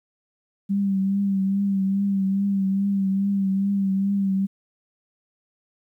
sine tone with vibrato, 196 Hz, G3, in tune, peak -19 dBFS, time 0.69-4.47 s, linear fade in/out 20 ms, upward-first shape triangle, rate 2.4 Hz, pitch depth 44 cents each way, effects 10-bit

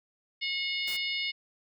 harmonic tone, 724 Hz, F#5, 38 cents flat, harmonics 3 / 4 / 5 / 6 / 7, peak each -33 / -35 / -37 / -39 / -40 dBFS, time 0.41-1.32 s, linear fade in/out 20 ms
white noise, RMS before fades -42 dBFS, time 0.87-0.97 s, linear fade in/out 10 ms
effects none

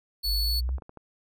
45% pulse tone, 4428 Hz, C#8, 3 cents flat, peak -26 dBFS, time 0.23-0.61 s, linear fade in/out 20 ms
sine linear sweep, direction up, 46 to 67.5 Hz, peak -25 dBFS, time 0.24-0.8 s, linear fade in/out 50 ms
clicks, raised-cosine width 1 ms, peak -30 dBFS, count 5, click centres 0.691 / 0.783 / 0.822 / 0.894 / 0.973 s
effects none

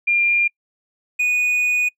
sine / triangle tone pair in turn, 2399 / 2475 Hz, D7 / D#7, +36 / -10 cents, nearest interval minor second, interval 54 cents, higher second, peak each -14 dBFS, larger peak neither, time 0.07-0.48 / 1.19-1.89 s, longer second, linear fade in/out 10 ms, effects noise-tail reverb RT60 0.1 s tail -26 dB re dry + resampled to 32000 Hz

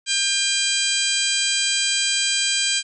harmonic tone with a mistuned harmonic, 796 Hz, G5, 26 cents sharp, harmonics 2 / 3 / 4 / 5 / 6 / 7 / 8 / 9 / 10, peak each -30 / -27 / -24 / -28 / -26 / -35 / -30 / -32 / -25 dBFS, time 0.06-2.83 s, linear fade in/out 50 ms, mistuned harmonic 3, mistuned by +23 cents, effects none

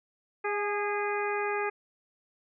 harmonic tone with a mistuned harmonic, 410 Hz, G#4, 22 cents flat, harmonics 1 / 2 / 3 / 4 / 5 / 6, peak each -31 / -34 / -36 / -37 / -38 / -39 dBFS, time 0.44-1.7 s, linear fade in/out 10 ms, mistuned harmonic 2, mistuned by +29 cents, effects none

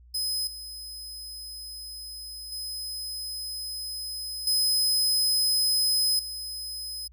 sawtooth tone with level steps, 5060 Hz, D#8, 28 cents sharp, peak -24 / -35 / -30 / -19 / -31 dBFS, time 0.14-7.08 s, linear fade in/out 10 ms, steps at 0.47 / 2.52 / 4.47 / 6.19 s, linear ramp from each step 2 ms, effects added 60 Hz sine -50 dBFS peak until 7.12 s

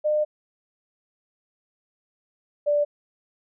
sine tone pair in turn, 605 / 586.1 Hz, D#5 / D5, -49 / -4 cents, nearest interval minor second, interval 55 cents, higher first, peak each -19 / -18 dBFS, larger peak second, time 0.04-0.25 / 2.66-2.85 s, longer first, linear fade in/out 20 ms, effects none

